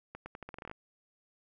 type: accelerating click train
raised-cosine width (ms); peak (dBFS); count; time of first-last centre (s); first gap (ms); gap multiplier
0.5; -28; 12; 0.15-0.714; 110; 0.83
effects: none